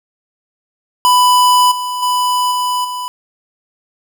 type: tone with level steps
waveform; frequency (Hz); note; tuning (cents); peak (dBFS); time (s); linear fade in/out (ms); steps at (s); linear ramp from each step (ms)
square; 994; B5; +11; -8 / -19 / -13 / -15 / -21; 1.05-3.08; 0; 1.71 / 2.02 / 2.51 / 2.84; 10
effects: none